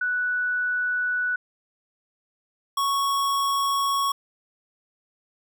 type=tone pair in turn; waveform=sine / square; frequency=1480 / 1108.7 Hz; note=F#6 / C#6; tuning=0 / 0 cents; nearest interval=perfect fourth; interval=500 cents; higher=first; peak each=-22 dBFS; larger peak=neither; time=0.01-1.36 / 2.77-4.12 s; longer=neither; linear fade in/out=5 ms; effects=none